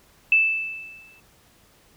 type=tone with exponential decay; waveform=sine; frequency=2637 Hz; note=E7; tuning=in tune; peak=-12 dBFS; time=0.32-1.2 s; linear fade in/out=2 ms; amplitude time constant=190 ms; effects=pink hiss -57 dBFS RMS until 1.96 s